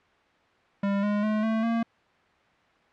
square tone with pitch steps, 199.4 / 206.7 / 214.2 / 222 / 230.1 Hz, G3 / G#3 / A3 / A3 / A#3, +30 / -8 / -46 / +16 / -22 cents, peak -24 dBFS, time 0.83-1.83 s, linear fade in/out 5 ms, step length 200 ms, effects white hiss -61 dBFS RMS until 2.92 s + low-pass 2000 Hz 12 dB/octave

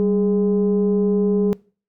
sine tone pair together, 194.8 / 415.2 Hz, G3 / G#4, -11 / 0 cents, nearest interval octave + minor second, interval 1311 cents, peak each -17 dBFS, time 0-1.53 s, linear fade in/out 0 ms, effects noise-tail reverb RT60 0.4 s tail -24 dB re dry + tanh soft clip ceiling -10 dBFS

